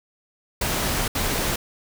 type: noise bursts at uneven times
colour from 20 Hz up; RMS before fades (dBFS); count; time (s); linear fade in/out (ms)
pink; -24; 2; 0.61-1.08 / 1.15-1.56; 5
effects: none